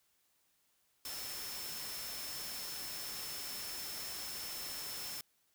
sine tone in noise, 5310 Hz, E8, 12 cents sharp, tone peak -46 dBFS, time 1.05-5.21 s, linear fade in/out 2 ms, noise white, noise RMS -44 dBFS, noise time 1.05-5.21 s, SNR -5 dB, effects white hiss -75 dBFS RMS until 5.54 s

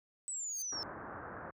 sine exponential sweep, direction down, 8080 to 5274 Hz, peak -37 dBFS, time 0.28-0.83 s, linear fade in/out 0 ms
5% pulse tone with exponential growth, 4663 Hz, D8, 13 cents flat, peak -33 dBFS, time 0.44-0.62 s, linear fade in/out 0 ms, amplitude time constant 39 ms
white low-pass noise, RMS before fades -46 dBFS, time 0.72-1.51 s, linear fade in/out 5 ms, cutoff 1600 Hz, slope 48 dB/octave
effects high-pass 60 Hz 12 dB/octave

